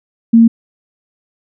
sine tone, 229.1 Hz, A#3, 30 cents flat, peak -3 dBFS, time 0.33-0.48 s, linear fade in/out 10 ms, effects none

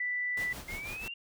sine tone, 1978 Hz, B6, 2 cents sharp, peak -30 dBFS, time 0-0.53 s, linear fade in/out 5 ms
pink noise with tremolo, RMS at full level -42 dBFS, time 0.37-1.08 s, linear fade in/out 2 ms, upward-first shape sine, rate 6.1 Hz, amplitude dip 65%
sine exponential sweep, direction up, 2094 to 2828 Hz, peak -38 dBFS, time 0.68-1.14 s, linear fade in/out 5 ms
effects none

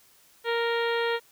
harmonic tone, 466.2 Hz, A#4, in tune, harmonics 1 / 2 / 3 / 4 / 5 / 6 / 7 / 8 / 9, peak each -26 / -32 / -34 / -33 / -39 / -41 / -38 / -43 / -44 dBFS, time 0.44-1.2 s, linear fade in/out 50 ms, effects white hiss -59 dBFS RMS until 1.31 s

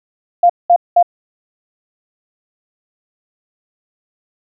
sine tone bursts, 698.5 Hz, F5, in tune, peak -5 dBFS, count 3, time 0.43-1.028 s, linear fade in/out 5 ms, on 66 ms, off 200 ms, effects none

